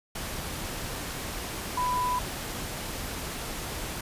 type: tone in noise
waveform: sine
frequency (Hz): 995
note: B5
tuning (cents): +13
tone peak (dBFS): -25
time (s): 1.77-2.19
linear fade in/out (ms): 5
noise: pink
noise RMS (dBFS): -35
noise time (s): 0.15-4.01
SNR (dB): +7
effects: resampled to 32000 Hz